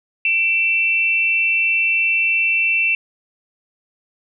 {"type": "tone pair together", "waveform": "sine", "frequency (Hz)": [2337, 2680], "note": ["D7", "E7"], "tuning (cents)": [-9, 28], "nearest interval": "major second", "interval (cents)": 237, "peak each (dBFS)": [-22, -15], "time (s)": [0.25, 2.95], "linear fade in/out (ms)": 2, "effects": []}